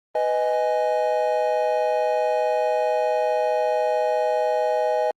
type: chord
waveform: triangle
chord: G# minor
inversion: first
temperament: just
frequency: 498.4 / 623 / 830.6 Hz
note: B4 / D#5 / G#5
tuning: +16 / +2 / 0 cents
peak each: -23 / -20 / -23 dBFS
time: 0.15-5.11 s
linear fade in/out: 2 ms
effects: Opus 24 kbps